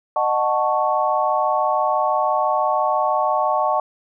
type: chord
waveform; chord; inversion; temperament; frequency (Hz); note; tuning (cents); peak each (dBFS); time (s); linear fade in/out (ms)
sine; D# half-diminished seventh; none; equal with one note detuned; 614 / 740 / 880 / 1108.7; D#5 / F#5 / A5 / C#6; -23 / 0 / 0 / 0; -22; 0.16-3.8; 2
effects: none